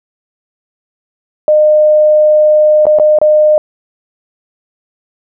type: tone with dropouts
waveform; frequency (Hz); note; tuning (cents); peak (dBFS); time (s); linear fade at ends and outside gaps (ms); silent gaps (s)
sine; 609; D#5; -37; -4; 1.48-3.58; 1; 2.855-2.867 / 2.987-2.997 / 3.187-3.215
effects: none